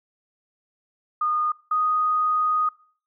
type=tone pair in turn; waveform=sine; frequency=1225 / 1243.5 Hz; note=D#6 / D#6; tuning=-27 / -1 cents; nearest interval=unison; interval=26 cents; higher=second; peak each=-20 / -19 dBFS; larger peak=second; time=1.21-1.52 / 1.71-2.69 s; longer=second; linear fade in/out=5 ms; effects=noise-tail reverb RT60 0.5 s tail -23 dB re dry